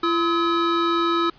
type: tone pair together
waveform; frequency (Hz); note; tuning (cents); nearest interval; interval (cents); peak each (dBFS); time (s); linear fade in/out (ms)
square; 339.3 / 1281; F4 / E6; -50 / -50; octave + major seventh; 2300; -22; 0.03-1.3; 5
effects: pink hiss -52 dBFS RMS until 1.38 s + resampled to 11025 Hz